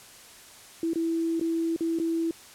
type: tone with dropouts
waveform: sine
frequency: 330 Hz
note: E4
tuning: 2 cents sharp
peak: -24 dBFS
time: 0.83-2.31 s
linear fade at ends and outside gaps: 2 ms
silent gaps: 0.934-0.957 / 1.397-1.411 / 1.763-1.807 / 1.988-1.998 s
effects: white hiss -49 dBFS RMS until 2.54 s + low-pass 11000 Hz 12 dB/octave